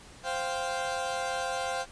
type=chord; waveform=30% pulse; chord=C suspended fourth; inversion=none; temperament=equal; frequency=523.3 / 698.5 / 784 Hz; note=C5 / F5 / G5; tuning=0 / 0 / 0 cents; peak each=-32 dBFS; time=0.23-1.86 s; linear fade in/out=50 ms; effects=pink hiss -51 dBFS RMS until 1.91 s + resampled to 22050 Hz